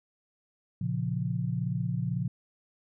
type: chord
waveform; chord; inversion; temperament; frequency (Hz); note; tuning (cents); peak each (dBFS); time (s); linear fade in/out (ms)
sine; Bb minor; none; equal; 116.54 / 138.59 / 174.61; Bb2 / Db3 / F3; 0 / 0 / 0; -32; 0.81-2.28; 5
effects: none